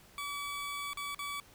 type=tone with dropouts; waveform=20% pulse; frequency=1144 Hz; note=D6; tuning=46 cents flat; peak=-32 dBFS; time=0.18-1.4 s; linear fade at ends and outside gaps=1 ms; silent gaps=0.933-0.972 / 1.147-1.191 s; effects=pink hiss -59 dBFS RMS until 1.54 s